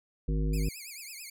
harmonic tone, 51.91 Hz, G#1, in tune, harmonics 1 / 3 / 5 / 7 / 9, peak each -27 / -32 / -38 / -42 / -43 dBFS, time 0.28-0.69 s, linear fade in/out 5 ms
10% pulse tone with vibrato, 2349 Hz, D7, in tune, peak -33 dBFS, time 0.53-1.3 s, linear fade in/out 5 ms, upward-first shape triangle, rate 9.1 Hz, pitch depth 210 cents each way
effects none

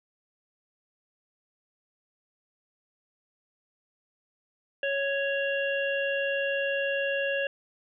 harmonic tone, 554.4 Hz, C#5, in tune, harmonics 1 / 3 / 5 / 6, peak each -28 / -31 / -33 / -46 dBFS, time 4.83-7.47 s, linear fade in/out 2 ms, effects none

